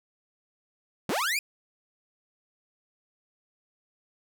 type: linear sweep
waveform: sawtooth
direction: up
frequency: 129.9 to 2498 Hz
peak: -22 dBFS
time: 1.09-1.39 s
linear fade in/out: 2 ms
effects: none